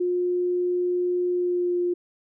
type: tone with pitch glide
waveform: sine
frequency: 357.1 to 353 Hz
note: F4 to F4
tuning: +39 to +19 cents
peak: -21 dBFS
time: 0-1.94 s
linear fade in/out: 10 ms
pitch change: -20 cents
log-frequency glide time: 1.3-1.79 s
effects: none